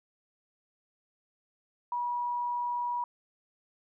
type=tone; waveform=sine; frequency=967 Hz; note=B5; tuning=37 cents flat; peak=-29 dBFS; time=1.92-3.04 s; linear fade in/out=2 ms; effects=none